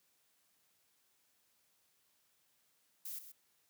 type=noise with echo; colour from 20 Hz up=violet; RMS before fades=-44 dBFS; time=3.05-3.19 s; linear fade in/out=5 ms; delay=130 ms; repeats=1; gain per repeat=-10 dB; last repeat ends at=3.32 s; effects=white hiss -75 dBFS RMS until 3.69 s + high-pass 80 Hz 12 dB/octave